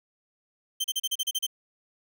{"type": "tone bursts", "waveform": "sawtooth", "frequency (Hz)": 3121, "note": "G7", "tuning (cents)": -8, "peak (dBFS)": -22, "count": 9, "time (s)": [0.8, 1.467], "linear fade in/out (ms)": 10, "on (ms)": 43, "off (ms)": 35, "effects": []}